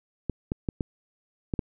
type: clicks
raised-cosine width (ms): 3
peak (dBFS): -14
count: 6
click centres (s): 0.297 / 0.519 / 0.688 / 0.808 / 1.538 / 1.592
effects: none